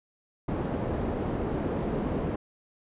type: low-pass noise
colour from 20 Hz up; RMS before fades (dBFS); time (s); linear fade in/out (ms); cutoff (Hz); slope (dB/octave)
white; -30; 0.48-2.36; 5; 420; 12
effects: resampled to 8000 Hz